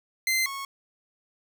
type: tone pair in turn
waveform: sawtooth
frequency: 2075 / 1099.2 Hz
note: C7 / C#6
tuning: -15 / -15 cents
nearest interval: major seventh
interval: 1100 cents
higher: first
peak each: -19 / -29 dBFS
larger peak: first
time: 0.27-0.46 / 0.46-0.65 s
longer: neither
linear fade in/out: 2 ms
effects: none